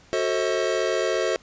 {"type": "chord", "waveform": "square", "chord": "F# diminished seventh", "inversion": "none", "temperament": "just", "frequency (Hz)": [370, 444, 532.8, 639.4], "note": ["F#4", "A4", "C5", "Eb5"], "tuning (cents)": [0, 16, 31, 47], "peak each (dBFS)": -28, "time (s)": [0.13, 1.36], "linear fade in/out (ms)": 0, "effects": ["pink hiss -53 dBFS RMS until 1.42 s", "resampled to 16000 Hz"]}